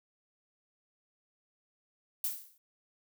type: noise with exponential decay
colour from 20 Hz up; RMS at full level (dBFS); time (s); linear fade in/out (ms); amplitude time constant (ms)
violet; -30; 2.24-2.58; 2; 73
effects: none